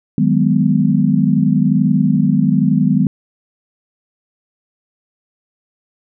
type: chord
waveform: sine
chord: G# minor seventh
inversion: second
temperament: just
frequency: 155.74 / 186.89 / 207.7 / 249.2 Hz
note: D#3 / F#3 / G#3 / B3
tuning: +2 / +18 / 0 / +16 cents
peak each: -16 dBFS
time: 0.18-3.07 s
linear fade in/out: 2 ms
effects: none